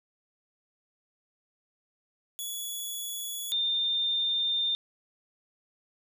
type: tone pair in turn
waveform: 10% pulse / sine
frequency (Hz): 3397 / 3611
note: G#7 / A7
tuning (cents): +38 / +44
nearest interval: minor second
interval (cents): 106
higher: second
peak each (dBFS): -26 / -25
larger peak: second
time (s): 2.39-3.52 / 3.52-4.75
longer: second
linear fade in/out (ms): 0
effects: none